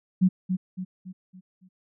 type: tone with echo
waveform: sine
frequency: 185 Hz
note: F#3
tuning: in tune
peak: -15 dBFS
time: 0.21-0.29 s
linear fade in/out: 20 ms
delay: 280 ms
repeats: 5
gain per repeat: -7 dB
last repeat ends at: 1.69 s
effects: none